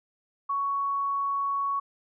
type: tone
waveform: sine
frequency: 1115 Hz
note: C#6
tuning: 10 cents sharp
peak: -25 dBFS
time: 0.49-1.8 s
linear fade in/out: 10 ms
effects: none